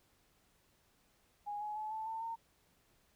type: tone with pitch steps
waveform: sine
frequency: 825 / 841.8 / 859 / 876.6 / 894.5 / 912.8 Hz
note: G#5 / G#5 / A5 / A5 / A5 / A#5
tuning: -12 / +23 / -42 / -7 / +28 / -37 cents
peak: -38 dBFS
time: 1.46-2.36 s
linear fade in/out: 20 ms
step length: 150 ms
effects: pink hiss -72 dBFS RMS until 3.15 s